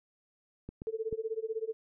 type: clicks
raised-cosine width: 3 ms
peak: -28 dBFS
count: 3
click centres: 0.69 / 0.819 / 1.127 s
type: tone with tremolo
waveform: sine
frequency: 444.3 Hz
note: A4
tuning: 17 cents sharp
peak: -29 dBFS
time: 0.87-1.73 s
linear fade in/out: 0 ms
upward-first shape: sine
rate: 16 Hz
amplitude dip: 95%
effects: none